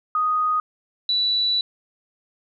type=tone pair in turn; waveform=sine; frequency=1244.5 / 3951 Hz; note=D#6 / B7; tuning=0 / 0 cents; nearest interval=octave + minor sixth; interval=2000 cents; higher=second; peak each=-18 dBFS; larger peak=neither; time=0.15-0.6 / 1.09-1.61 s; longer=second; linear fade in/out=2 ms; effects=none